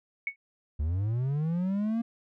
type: tone with exponential decay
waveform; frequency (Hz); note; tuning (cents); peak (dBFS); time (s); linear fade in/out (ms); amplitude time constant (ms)
sine; 2217; C#7; 0; -24; 0.27-0.36; 2; 18
type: linear sweep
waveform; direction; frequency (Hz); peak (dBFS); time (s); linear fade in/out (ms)
triangle; up; 69.9 to 234.9; -24; 0.79-2.02; 10
effects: none